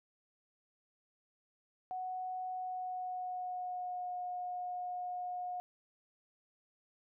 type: tone with pitch glide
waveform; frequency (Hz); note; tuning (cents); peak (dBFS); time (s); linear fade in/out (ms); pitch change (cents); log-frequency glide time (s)
sine; 740 to 721.4; F#5 to F#5; 0 to -44; -37; 1.91-5.6; 0; -44; 2.5-4.16
effects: none